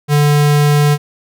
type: tone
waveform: square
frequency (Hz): 146.83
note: D3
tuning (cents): 0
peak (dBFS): -9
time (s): 0.08-0.98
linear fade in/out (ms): 50
effects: none